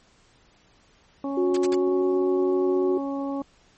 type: harmonic tone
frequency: 277.2 Hz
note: C#4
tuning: in tune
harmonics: 1 / 2 / 3 / 4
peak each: -27 / -33 / -37 / -39 dBFS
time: 1.24-3.42 s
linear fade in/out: 2 ms
type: tone with pitch glide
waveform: sine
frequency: 363 to 368.7 Hz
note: F#4 to F#4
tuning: -33 to -6 cents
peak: -20 dBFS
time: 1.37-2.98 s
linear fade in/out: 5 ms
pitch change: +27 cents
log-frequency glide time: 1.65-1.97 s
type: noise bursts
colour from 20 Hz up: white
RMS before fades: -32 dBFS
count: 3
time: 1.54-1.749 s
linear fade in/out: 5 ms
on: 31 ms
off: 58 ms
effects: pink hiss -59 dBFS RMS until 3.77 s + MP3 32 kbps